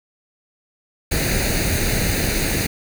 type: noise with comb filter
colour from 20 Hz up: pink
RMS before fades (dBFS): -20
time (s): 1.11-2.67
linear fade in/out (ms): 10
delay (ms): 0.46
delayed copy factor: +0.7
effects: none